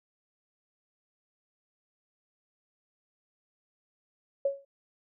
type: tone with exponential decay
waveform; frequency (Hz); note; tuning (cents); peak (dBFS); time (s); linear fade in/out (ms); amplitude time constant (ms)
sine; 554.4; C#5; 0; -21; 4.45-4.65; 5; 43
effects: none